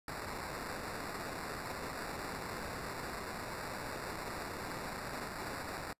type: noise with sample-and-hold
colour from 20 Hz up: white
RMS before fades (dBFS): -42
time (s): 0.08-5.93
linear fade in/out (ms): 2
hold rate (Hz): 3150
effects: noise-tail reverb RT60 0.1 s tail -26 dB re dry + resampled to 32000 Hz